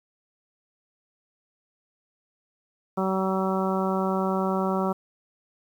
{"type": "harmonic tone", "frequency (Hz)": 190, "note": "F#3", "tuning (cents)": 46, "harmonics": [1, 2, 3, 4, 5, 6, 7], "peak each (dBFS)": [-26, -29, -31, -32, -33, -34, -34], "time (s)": [2.97, 4.93], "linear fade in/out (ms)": 10, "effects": ["9-bit"]}